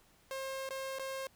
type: tone with dropouts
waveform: sawtooth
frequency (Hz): 534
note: C5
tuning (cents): +35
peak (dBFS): -34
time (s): 0.31-1.27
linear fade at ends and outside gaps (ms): 1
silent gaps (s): 0.69-0.706 / 0.986-0.995
effects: pink hiss -66 dBFS RMS until 1.35 s